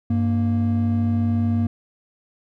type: tone pair together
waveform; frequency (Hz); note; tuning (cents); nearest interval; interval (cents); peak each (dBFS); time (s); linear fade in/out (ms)
triangle; 98 / 233.1; G2 / A#3; 0 / 0; octave + minor third; 1500; -18; 0.1-1.67; 5
effects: tanh soft clip ceiling -8 dBFS